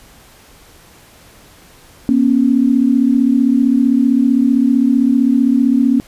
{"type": "tone pair together", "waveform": "sine", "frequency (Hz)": [239.4, 274.9], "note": ["A#3", "C#4"], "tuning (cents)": [46, -14], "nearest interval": "major second", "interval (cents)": 240, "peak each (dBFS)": -12, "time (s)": [2.09, 6], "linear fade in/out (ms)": 0, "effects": ["pink hiss -44 dBFS RMS until 6.07 s", "resampled to 32000 Hz"]}